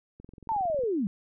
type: click train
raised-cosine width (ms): 3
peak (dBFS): -34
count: 15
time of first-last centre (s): 0.2-0.836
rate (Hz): 22
type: linear sweep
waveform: sine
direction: down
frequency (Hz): 920 to 180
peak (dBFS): -25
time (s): 0.49-1.07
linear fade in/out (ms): 0
effects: none